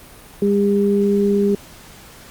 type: tone pair together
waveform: sine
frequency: 201.6 / 403.1 Hz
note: G3 / G4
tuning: +49 / +48 cents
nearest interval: octave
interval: 1199 cents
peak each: -16 dBFS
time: 0.42-1.55 s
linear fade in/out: 2 ms
effects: pink hiss -42 dBFS RMS until 2.3 s + Opus 32 kbps